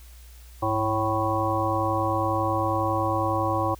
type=harmonic tone with a mistuned harmonic; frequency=110 Hz; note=A2; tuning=in tune; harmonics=1 / 3 / 5 / 7 / 9 / 10; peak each=-29 / -29 / -29 / -29 / -29 / -29 dBFS; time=0.62-3.75 s; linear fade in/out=10 ms; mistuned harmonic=1; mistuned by=-130 cents; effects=added 60 Hz sine -44 dBFS peak until 3.79 s + white hiss -54 dBFS RMS until 3.79 s